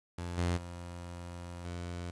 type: tone with level steps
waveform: sawtooth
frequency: 87.31 Hz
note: F2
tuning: in tune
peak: -33 / -25 / -38 / -34 dBFS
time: 0.18-2.11 s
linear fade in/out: 5 ms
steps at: 0.37 / 0.56 / 1.64 s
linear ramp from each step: 20 ms
effects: resampled to 22050 Hz + 9-bit